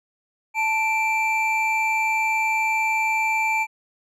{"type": "tone pair together", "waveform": "triangle", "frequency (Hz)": [880, 2349], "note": ["A5", "D7"], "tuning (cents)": [0, 0], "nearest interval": "octave + perfect fourth", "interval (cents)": 1700, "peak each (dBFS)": [-21, -20], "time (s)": [0.54, 3.67], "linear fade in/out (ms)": 50, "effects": []}